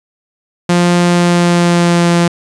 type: tone with pitch glide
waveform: sawtooth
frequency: 175.1 to 171.89 Hz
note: F3 to F3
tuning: +5 to -27 cents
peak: -4 dBFS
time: 0.69-2.28 s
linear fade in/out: 5 ms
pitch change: -32 cents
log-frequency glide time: 1.04-2.11 s
effects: resampled to 22050 Hz